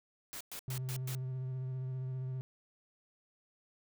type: noise bursts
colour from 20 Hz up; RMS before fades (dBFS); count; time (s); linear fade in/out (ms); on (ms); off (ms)
white; -44; 5; 0.33-1.15; 0; 76; 110
type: tone with vibrato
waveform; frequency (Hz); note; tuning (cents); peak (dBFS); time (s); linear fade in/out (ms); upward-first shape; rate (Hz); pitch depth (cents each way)
triangle; 129.6; C3; -16; -34; 0.68-2.41; 0; triangle; 15; 28
effects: none